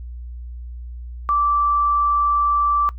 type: tone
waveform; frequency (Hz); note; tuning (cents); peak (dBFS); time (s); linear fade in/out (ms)
sine; 1166; D6; -13; -15; 1.29-2.89; 0
effects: noise-tail reverb RT60 0.1 s tail -19 dB re dry + added 60 Hz sine -30 dBFS peak until 2.98 s